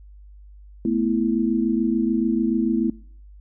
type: chord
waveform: sine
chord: A suspended second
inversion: none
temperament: equal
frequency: 220 / 246.9 / 329.6 Hz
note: A3 / B3 / E4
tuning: 0 / 0 / 0 cents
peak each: -23 dBFS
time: 0.85-2.9 s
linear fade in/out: 2 ms
effects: noise-tail reverb RT60 0.5 s tail -22 dB re dry + added 50 Hz sine -42 dBFS peak until 3.4 s